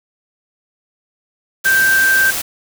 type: tone in noise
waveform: sine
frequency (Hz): 1568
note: G6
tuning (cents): 0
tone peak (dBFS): -10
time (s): 1.65-2.31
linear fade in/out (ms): 10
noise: white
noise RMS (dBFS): -21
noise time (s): 1.64-2.42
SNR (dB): +8
effects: none